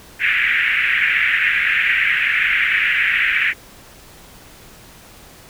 white band-pass noise, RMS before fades -17 dBFS, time 0.19-3.54 s, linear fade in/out 50 ms, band 1600 to 2500 Hz, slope 48 dB/octave, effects pink hiss -43 dBFS RMS until 5.49 s

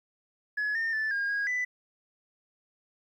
sine tone with pitch steps, 1695 / 1817 / 1753 / 1621 / 1640 / 1991 Hz, G#6 / A#6 / A6 / G#6 / G#6 / B6, +35 / -45 / -7 / -42 / -22 / +14 cents, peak -25 dBFS, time 0.57-1.65 s, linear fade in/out 10 ms, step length 180 ms, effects tanh soft clip ceiling -25 dBFS + 11-bit

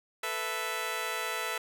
10% pulse chord, A suspended second, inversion none, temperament just, 440 / 495 / 660 Hz, A4 / B4 / E5, 0 / +4 / +2 cents, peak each -29 dBFS, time 0.23-1.58 s, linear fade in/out 5 ms, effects none

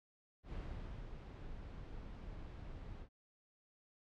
brown noise with ADSR envelope, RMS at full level -44 dBFS, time 0.43-3.09 s, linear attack 100 ms, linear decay 530 ms, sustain -5 dB, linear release 83 ms, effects low-pass 4000 Hz 12 dB/octave

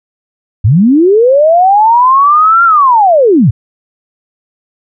sine linear two-way sweep, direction up then down, 88 to 1396.9 to 88 Hz, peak -3 dBFS, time 0.64-3.51 s, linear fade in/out 10 ms, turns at 2.64 s, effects none

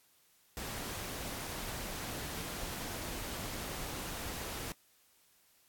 pink noise, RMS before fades -41 dBFS, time 0.57-4.72 s, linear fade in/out 0 ms, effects white hiss -68 dBFS RMS until 5.68 s + AAC 64 kbps

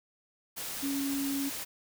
sine tone in noise, 277.2 Hz, C#4, in tune, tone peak -30 dBFS, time 0.82-1.5 s, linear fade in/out 20 ms, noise white, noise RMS -38 dBFS, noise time 0.56-1.65 s, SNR +5 dB, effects none

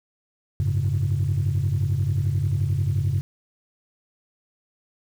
sine chord, F# suspended second, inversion none, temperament equal, 92.5 / 103.83 / 138.59 Hz, F#2 / G#2 / C#3, 0 / 0 / 0 cents, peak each -23 / -23 / -23 dBFS, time 0.6-3.21 s, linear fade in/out 0 ms, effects tanh soft clip ceiling -15 dBFS + 8-bit

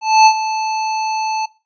square tone with ADSR envelope, 875 Hz, A5, 10 cents flat, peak -5 dBFS, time 0.01-1.46 s, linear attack 250 ms, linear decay 71 ms, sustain -13 dB, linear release 9 ms, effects noise-tail reverb RT60 0.3 s tail -20 dB re dry + resampled to 16000 Hz

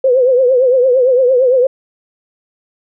sine tone with vibrato, 509 Hz, C5, 48 cents flat, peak -7 dBFS, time 0.04-1.67 s, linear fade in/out 5 ms, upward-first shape triangle, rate 8.8 Hz, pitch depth 110 cents each way, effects none

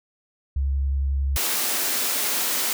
sine tone with vibrato, 68.6 Hz, C#2, 17 cents flat, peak -20 dBFS, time 0.56-1.37 s, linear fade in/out 5 ms, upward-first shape square, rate 11 Hz, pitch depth 12 cents each way
white high-pass noise, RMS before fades -24 dBFS, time 1.36-2.73 s, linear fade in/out 2 ms, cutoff 210 Hz, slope 24 dB/octave
effects none

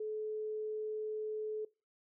sine tone, 430.3 Hz, A4, 39 cents flat, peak -36 dBFS, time 0-1.65 s, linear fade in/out 5 ms, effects noise-tail reverb RT60 0.3 s tail -22 dB re dry

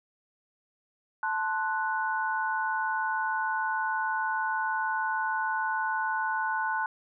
sine chord, F# diminished, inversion first, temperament equal, 880 / 1046.5 / 1480 Hz, A5 / C6 / F#6, 0 / 0 / 0 cents, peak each -30 / -34 / -30 dBFS, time 1.23-6.86 s, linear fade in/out 2 ms, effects none

